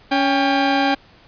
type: tone pair together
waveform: sawtooth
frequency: 279.3 / 797.8 Hz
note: C#4 / G5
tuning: +13 / +30 cents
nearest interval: octave + tritone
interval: 1817 cents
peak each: -14 dBFS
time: 0.11-0.95 s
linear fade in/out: 10 ms
effects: pink hiss -49 dBFS RMS until 1.27 s + resampled to 11025 Hz